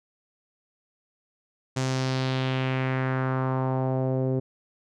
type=tone with low-pass filter sweep; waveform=sawtooth; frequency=130.81 Hz; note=C3; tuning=in tune; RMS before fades=-26 dBFS; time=1.76-4.4 s; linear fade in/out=10 ms; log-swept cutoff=7100 to 430 Hz; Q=2.1; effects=none